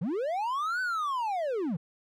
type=linear two-way sweep; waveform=triangle; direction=up then down; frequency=141.6 to 1529 to 141.6 Hz; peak=-26 dBFS; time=0.01-1.77 s; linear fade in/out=10 ms; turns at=0.81 s; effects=none